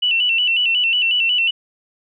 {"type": "tone with vibrato", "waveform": "sine", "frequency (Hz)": 2827, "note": "F7", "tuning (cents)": 20, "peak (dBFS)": -14, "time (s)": [0.02, 1.51], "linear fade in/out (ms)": 10, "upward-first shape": "square", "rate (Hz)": 5.5, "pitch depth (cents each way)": 78, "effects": []}